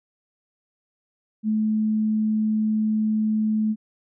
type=tone; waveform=sine; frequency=216.2 Hz; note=A3; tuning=30 cents flat; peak=-19 dBFS; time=1.43-3.76 s; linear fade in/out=50 ms; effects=none